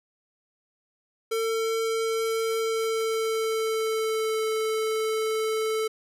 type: tone with pitch glide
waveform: square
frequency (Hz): 449.6 to 438.6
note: A4 to A4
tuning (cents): +37 to -6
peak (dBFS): -25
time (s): 1.31-5.88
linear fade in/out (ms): 10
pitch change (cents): -43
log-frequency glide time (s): 2.47-4.45
effects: resampled to 32000 Hz